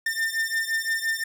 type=beating tone pair; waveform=45% pulse; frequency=1800 / 1805.8 Hz; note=A6 / A6; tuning=+39 / +44 cents; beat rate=5.8 Hz; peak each=-27 dBFS; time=0.06-1.24 s; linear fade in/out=5 ms; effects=none